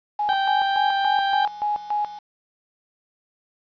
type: tone with tremolo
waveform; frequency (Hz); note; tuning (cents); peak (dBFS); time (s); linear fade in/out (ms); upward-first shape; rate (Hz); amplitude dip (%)
sine; 834; G#5; +7; -20; 0.19-2.19; 5; square; 3.5; 80
type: tone with pitch glide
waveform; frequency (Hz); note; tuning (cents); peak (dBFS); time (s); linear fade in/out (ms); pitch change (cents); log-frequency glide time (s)
35% pulse; 781 to 787.8; G5 to G5; -7 to +8; -18; 0.29-1.45; 0; +15; 0.41-0.81
effects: resampled to 11025 Hz + 8-bit